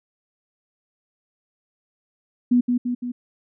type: tone with echo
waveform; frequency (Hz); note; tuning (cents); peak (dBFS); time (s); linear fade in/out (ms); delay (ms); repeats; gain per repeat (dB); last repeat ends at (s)
sine; 244.9; B3; -14; -13; 2.51-2.61; 10; 170; 3; -4; 3.12
effects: none